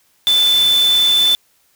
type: tone in noise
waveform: sine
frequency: 3517 Hz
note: A7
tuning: 1 cent flat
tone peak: -10 dBFS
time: 0.27-1.35 s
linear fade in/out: 0 ms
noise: white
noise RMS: -25 dBFS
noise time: 0.27-1.35 s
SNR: +12 dB
effects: white hiss -58 dBFS RMS until 1.75 s